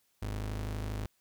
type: ring-modulated tone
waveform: 45% pulse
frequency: 77.78 Hz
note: D#2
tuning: in tune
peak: -31 dBFS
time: 0.22-1.06 s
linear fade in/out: 0 ms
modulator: 26.1 Hz
effects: white hiss -73 dBFS RMS until 1.2 s